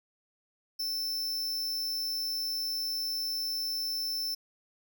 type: tone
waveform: 45% pulse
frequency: 5320 Hz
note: E8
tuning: 15 cents sharp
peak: -31 dBFS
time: 0.79-4.35 s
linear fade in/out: 10 ms
effects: none